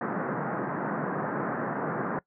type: band-pass noise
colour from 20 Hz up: pink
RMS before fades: -31 dBFS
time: 0.01-2.19 s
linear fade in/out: 2 ms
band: 140 to 1700 Hz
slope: 48 dB/octave
effects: noise-tail reverb RT60 0.1 s tail -21 dB re dry